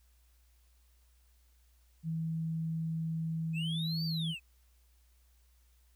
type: tone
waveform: sine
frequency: 161.9 Hz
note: E3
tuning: 31 cents flat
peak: -32 dBFS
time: 2.03-4.35 s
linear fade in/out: 50 ms
type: linear two-way sweep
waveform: triangle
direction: up then down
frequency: 2493 to 4699 to 2493 Hz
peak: -36 dBFS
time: 3.53-4.4 s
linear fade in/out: 50 ms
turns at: 4.05 s
effects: added 60 Hz sine -63 dBFS peak until 5.95 s + white hiss -73 dBFS RMS until 5.95 s